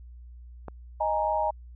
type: click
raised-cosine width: 1 ms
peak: -23 dBFS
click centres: 0.683 s
type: chord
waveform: sine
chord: D# suspended fourth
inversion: none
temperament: just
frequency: 622.3 / 829.7 / 933.4 Hz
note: D#5 / G#5 / A#5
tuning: 0 / -2 / +2 cents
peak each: -28 dBFS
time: 1-1.51 s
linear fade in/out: 10 ms
effects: added 60 Hz sine -43 dBFS peak until 1.75 s